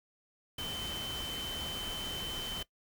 sine tone in noise, 3069 Hz, G7, 37 cents flat, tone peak -38 dBFS, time 0.58-2.63 s, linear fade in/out 5 ms, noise pink, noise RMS -42 dBFS, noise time 0.58-2.63 s, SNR +1 dB, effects noise-tail reverb RT60 0.1 s tail -19 dB re dry

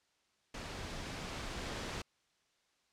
pink noise with level ramp, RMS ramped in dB -44 to -40 dBFS, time 0.54-2.02 s, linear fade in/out 5 ms, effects white hiss -75 dBFS RMS until 2.92 s + low-pass 6000 Hz 12 dB/octave

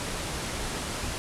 pink low-pass noise, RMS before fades -33 dBFS, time 0-1.18 s, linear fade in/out 0 ms, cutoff 11000 Hz, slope 48 dB/octave, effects none

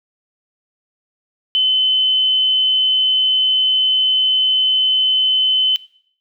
sine tone, 3044 Hz, F#7, 48 cents sharp, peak -12 dBFS, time 1.55-5.76 s, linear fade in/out 0 ms, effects noise-tail reverb RT60 0.6 s tail -19 dB re dry

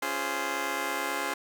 10% pulse chord, Db major seventh, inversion none, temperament just, 277.2 / 346.5 / 415.8 / 519.7 Hz, Db4 / F4 / Ab4 / C5, 0 / -14 / +2 / -12 cents, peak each -28 dBFS, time 0.02-1.34 s, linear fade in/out 5 ms, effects none

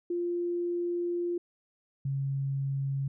sine tone pair in turn, 348.3 / 137.15 Hz, F4 / C#3, -5 / -18 cents, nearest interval octave + major third, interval 1613 cents, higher first, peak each -28 dBFS, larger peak neither, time 0.1-1.38 / 2.05-3.08 s, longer first, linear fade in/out 5 ms, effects none

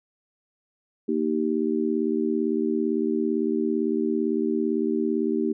sine chord, Eb major, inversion second, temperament just, 233.3 / 311.1 / 388.9 Hz, Bb3 / Eb4 / G4, +2 / 0 / -14 cents, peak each -26 dBFS, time 1.08-5.53 s, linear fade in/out 10 ms, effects none

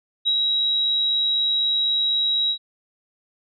sine tone with ADSR envelope, 3852 Hz, B7, 44 cents flat, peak -16 dBFS, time 0.25-2.58 s, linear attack 26 ms, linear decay 59 ms, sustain -2 dB, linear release 80 ms, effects none

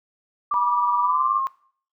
sine tone with tremolo, 1174.7 Hz, D6, in tune, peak -18 dBFS, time 0.51-1.4 s, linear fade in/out 5 ms, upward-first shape triangle, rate 19 Hz, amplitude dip 65%
sine tone with pitch glide, 972 to 1072.3 Hz, B5 to C6, -28 to +42 cents, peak -21 dBFS, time 0.54-1.47 s, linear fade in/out 0 ms, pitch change +170 cents, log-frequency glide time 1.01-1.32 s
effects noise-tail reverb RT60 0.5 s tail -19 dB re dry

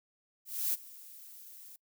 violet noise with ADSR envelope, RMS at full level -30 dBFS, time 0.45-1.76 s, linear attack 280 ms, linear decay 30 ms, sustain -21 dB, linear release 3 ms, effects noise-tail reverb RT60 0.1 s tail -24 dB re dry

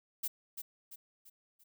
violet noise with echo, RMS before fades -35 dBFS, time 0.23-0.28 s, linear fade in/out 10 ms, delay 340 ms, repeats 4, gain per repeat -7 dB, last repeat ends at 1.64 s, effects none

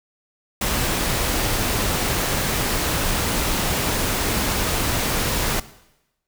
pink noise, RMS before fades -22 dBFS, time 0.61-5.6 s, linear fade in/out 5 ms, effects noise-tail reverb RT60 0.9 s tail -17 dB re dry

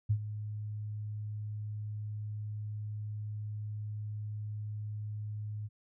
sine tone with ADSR envelope, 105.7 Hz, G#2, 31 cents sharp, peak -23 dBFS, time 0.09-5.69 s, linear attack 17 ms, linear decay 71 ms, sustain -13 dB, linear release 33 ms, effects none

